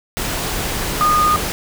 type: tone in noise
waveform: sine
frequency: 1226 Hz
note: D#6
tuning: 26 cents flat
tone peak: -12 dBFS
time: 1.01-1.36 s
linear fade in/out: 0 ms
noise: pink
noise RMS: -22 dBFS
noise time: 0.17-1.52 s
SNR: +7 dB
effects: none